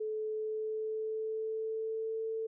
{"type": "tone with pitch glide", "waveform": "sine", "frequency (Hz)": [432.6, 445.3], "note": ["A4", "A4"], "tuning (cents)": [-29, 21], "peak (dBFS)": -33, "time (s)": [0, 2.47], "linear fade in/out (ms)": 10, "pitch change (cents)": 50, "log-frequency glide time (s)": [0.33, 2.23], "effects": []}